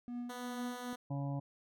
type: tone with tremolo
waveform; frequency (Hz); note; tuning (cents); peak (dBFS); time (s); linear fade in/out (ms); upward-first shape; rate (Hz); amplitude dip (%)
triangle; 242.4; B3; -32; -35; 0.08-0.93; 0; triangle; 2.4; 85
type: tone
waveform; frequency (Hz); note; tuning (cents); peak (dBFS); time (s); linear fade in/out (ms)
10% pulse; 246.9; B3; 0; -34; 0.29-0.96; 10
type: harmonic tone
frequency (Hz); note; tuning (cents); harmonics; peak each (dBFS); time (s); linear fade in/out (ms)
140.1; C#3; +19; 1 / 2 / 4 / 5 / 6 / 7; -36 / -42 / -48 / -50 / -52 / -53; 1.1-1.4; 10
effects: none